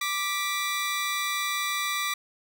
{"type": "tone pair together", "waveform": "20% pulse", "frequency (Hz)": [1174.7, 1960.8], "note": ["D6", "B6"], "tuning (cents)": [0, -13], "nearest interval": "major sixth", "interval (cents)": 887, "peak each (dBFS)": [-24, -25], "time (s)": [0.01, 2.14], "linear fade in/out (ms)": 5, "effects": []}